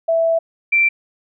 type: tone pair in turn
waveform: sine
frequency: 659.3 / 2349 Hz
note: E5 / D7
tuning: 0 / 0 cents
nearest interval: octave + minor seventh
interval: 2200 cents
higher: second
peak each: -13 / -11 dBFS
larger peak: second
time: 0.08-0.39 / 0.72-0.89 s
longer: first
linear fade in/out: 10 ms
effects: none